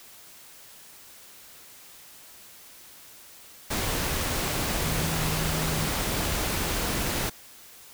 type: tone in noise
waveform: sine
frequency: 158.1 Hz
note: D#3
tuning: 28 cents sharp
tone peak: -30 dBFS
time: 4.83-5.89 s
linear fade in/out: 10 ms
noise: pink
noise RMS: -28 dBFS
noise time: 3.7-7.3 s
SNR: -5 dB
effects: white hiss -49 dBFS RMS until 7.93 s